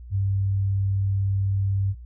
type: tone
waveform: sine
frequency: 98 Hz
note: G2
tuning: in tune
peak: -20 dBFS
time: 0.1-1.95 s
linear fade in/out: 50 ms
effects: added 60 Hz sine -38 dBFS peak until 2.05 s